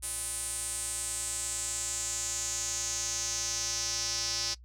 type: tone with band-pass filter sweep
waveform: square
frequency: 115.6 Hz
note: A#2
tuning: 14 cents flat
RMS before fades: -34 dBFS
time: 0.02-4.55 s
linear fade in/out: 20 ms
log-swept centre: 9600 to 5300 Hz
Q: 4.7
effects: noise-tail reverb RT60 0.1 s tail -21 dB re dry + added 60 Hz sine -49 dBFS peak until 4.64 s